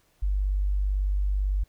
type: tone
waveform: sine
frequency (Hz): 49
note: G1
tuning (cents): 0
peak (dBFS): -22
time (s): 0.22-1.64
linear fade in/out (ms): 10
effects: pink hiss -66 dBFS RMS until 1.68 s